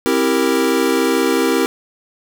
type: chord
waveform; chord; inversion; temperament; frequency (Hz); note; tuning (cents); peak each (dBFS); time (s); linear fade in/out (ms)
square; C dominant seventh; none; equal with one note detuned; 264.7 / 329.6 / 392 / 466.2; C4 / E4 / G4 / Bb4; +20 / 0 / 0 / 0; -20; 0.06-1.66; 0
effects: none